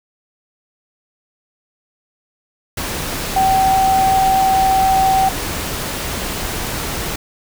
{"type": "tone in noise", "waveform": "sine", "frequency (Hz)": 767, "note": "G5", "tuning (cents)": -38, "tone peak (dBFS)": -11, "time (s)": [3.36, 5.29], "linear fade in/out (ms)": 5, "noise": "pink", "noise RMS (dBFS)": -23, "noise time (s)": [2.77, 7.16], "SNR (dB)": 9, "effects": []}